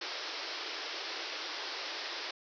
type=band-pass noise; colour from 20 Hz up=white; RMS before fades=-40 dBFS; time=0.01-2.31 s; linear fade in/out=5 ms; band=300 to 5500 Hz; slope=96 dB/octave; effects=none